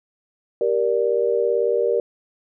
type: chord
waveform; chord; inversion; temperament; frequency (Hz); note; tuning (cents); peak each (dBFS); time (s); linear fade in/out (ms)
sine; G minor; none; just; 392 / 470.4 / 588; G4 / Bb4 / D5; 0 / +16 / +2; -23 / -19 / -24; 0.61-2; 2
effects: none